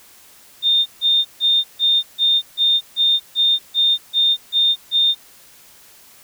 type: tone bursts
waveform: sine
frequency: 3635 Hz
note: A#7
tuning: 44 cents flat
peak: -12 dBFS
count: 12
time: 0.62-5.15 s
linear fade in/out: 50 ms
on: 240 ms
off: 150 ms
effects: white hiss -47 dBFS RMS until 6.23 s